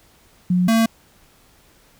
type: tone pair in turn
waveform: sine / square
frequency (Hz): 180 / 225.9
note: F#3 / A3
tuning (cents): -47 / +46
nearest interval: major third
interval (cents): 393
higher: second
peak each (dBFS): -14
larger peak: neither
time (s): 0.5-0.68 / 0.68-0.86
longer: neither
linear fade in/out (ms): 5
effects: pink hiss -54 dBFS RMS until 1.99 s